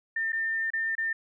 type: tone with dropouts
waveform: sine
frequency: 1803 Hz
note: A6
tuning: 42 cents sharp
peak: -26 dBFS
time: 0.16-1.13 s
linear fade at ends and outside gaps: 5 ms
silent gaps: 0.322-0.329 / 0.704-0.734 / 0.953-0.98 s
effects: none

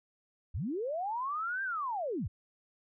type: linear two-way sweep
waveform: sine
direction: up then down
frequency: 54.2 to 1606 to 54.2 Hz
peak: -32 dBFS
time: 0.54-2.28 s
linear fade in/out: 10 ms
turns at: 1.63 s
effects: none

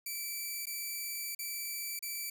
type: tone with dropouts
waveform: 5% pulse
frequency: 2322 Hz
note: D7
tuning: 20 cents flat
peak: -27 dBFS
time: 0.06-2.3 s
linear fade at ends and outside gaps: 5 ms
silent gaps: 0.657-0.668 / 1.35-1.39 / 1.992-2.025 s
effects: 11-bit

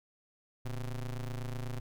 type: ring-modulated tone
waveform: square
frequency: 64.4 Hz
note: C2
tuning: 27 cents flat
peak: -33 dBFS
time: 0.65-1.8 s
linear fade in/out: 5 ms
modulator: 50.4 Hz
effects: none

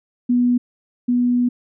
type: tone pair in turn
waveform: sine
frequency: 244.8 / 244.8 Hz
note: B3 / B3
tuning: -15 / -15 cents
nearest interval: unison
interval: 0 cents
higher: neither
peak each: -13 / -14 dBFS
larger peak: first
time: 0.29-0.58 / 1.08-1.49 s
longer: second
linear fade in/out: 10 ms
effects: none

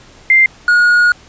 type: tone pair in turn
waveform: sine / triangle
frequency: 2093 / 1443.4 Hz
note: C7 / F#6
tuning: 0 / -43 cents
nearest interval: tritone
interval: 643 cents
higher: first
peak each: -5 dBFS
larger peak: neither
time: 0.3-0.46 / 0.68-1.12 s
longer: second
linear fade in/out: 2 ms
effects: pink hiss -42 dBFS RMS until 1.28 s + resampled to 16000 Hz

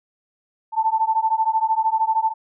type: beating tone pair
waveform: sine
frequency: 880 / 893 Hz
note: A5 / A5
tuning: 0 / +25 cents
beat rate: 13 Hz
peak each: -20 dBFS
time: 0.72-2.34 s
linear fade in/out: 50 ms
effects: none

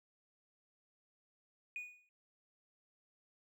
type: tone with exponential decay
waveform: triangle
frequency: 2465 Hz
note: D#7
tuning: 17 cents flat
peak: -35 dBFS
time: 1.76-2.09 s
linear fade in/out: 1 ms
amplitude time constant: 71 ms
effects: tanh soft clip ceiling -36 dBFS

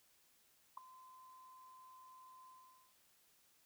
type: tone with ADSR envelope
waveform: sine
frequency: 1031 Hz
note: C6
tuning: 26 cents flat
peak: -39 dBFS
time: 0.77-2.95 s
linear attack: 6 ms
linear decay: 3 ms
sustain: -18 dB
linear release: 480 ms
effects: white hiss -72 dBFS RMS until 3.65 s

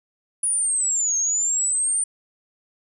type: linear two-way sweep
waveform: sine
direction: down then up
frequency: 9830 to 6400 to 9040 Hz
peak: -19 dBFS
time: 0.43-2.04 s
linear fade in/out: 5 ms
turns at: 1.17 s
effects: none

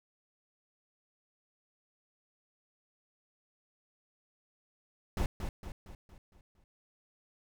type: noise with echo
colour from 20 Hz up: brown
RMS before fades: -30 dBFS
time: 5.17-5.26 s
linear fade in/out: 2 ms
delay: 230 ms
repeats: 6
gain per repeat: -6 dB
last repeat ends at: 6.64 s
effects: none

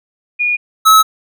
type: tone pair in turn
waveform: sine / square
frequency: 2441 / 1293.1 Hz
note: D#7 / E6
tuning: -34 / -34 cents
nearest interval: major seventh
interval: 1100 cents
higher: first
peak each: -12 / -5 dBFS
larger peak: second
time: 0.39-0.57 / 0.85-1.03 s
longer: neither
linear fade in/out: 20 ms
effects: none

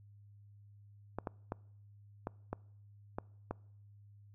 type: clicks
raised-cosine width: 1 ms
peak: -23 dBFS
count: 7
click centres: 1.186 / 1.272 / 1.521 / 2.271 / 2.53 / 3.185 / 3.51 s
effects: noise-tail reverb RT60 0.7 s tail -25 dB re dry + added 102 Hz sine -56 dBFS peak until 4.34 s

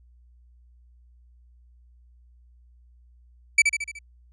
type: tone with echo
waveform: 45% pulse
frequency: 2308 Hz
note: D7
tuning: 31 cents flat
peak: -12 dBFS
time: 3.58-3.62 s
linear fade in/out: 5 ms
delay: 74 ms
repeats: 5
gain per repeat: -5 dB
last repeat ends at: 3.99 s
effects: added 60 Hz sine -52 dBFS peak until 4.32 s + resampled to 22050 Hz

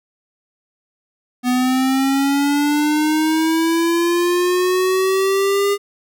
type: linear sweep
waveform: square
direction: up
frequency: 246.9 to 405.6 Hz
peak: -15 dBFS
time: 1.43-5.78 s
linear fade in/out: 50 ms
effects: none

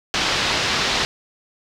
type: low-pass noise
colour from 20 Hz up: white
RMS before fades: -21 dBFS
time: 0.14-1.05 s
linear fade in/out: 0 ms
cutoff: 4900 Hz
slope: 24 dB/octave
effects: none

